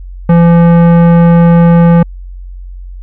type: tone with tanh clipping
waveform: sine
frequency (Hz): 169.9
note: F3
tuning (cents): -47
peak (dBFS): -4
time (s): 0.29-2.03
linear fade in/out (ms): 5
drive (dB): 16
effects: added 45 Hz sine -23 dBFS peak until 3.02 s